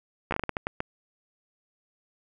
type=slowing click train; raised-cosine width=0.5 ms; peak=-13 dBFS; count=10; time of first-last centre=0.31-0.804 s; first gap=13 ms; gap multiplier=1.34; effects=none